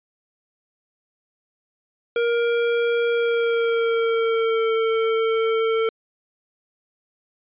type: tone with pitch glide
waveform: square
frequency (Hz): 470 to 448.8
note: A#4 to A4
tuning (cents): +14 to +34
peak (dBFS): -19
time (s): 2.16-5.89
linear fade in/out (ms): 2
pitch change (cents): -80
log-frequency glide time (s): 3.1-4.72
effects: resampled to 8000 Hz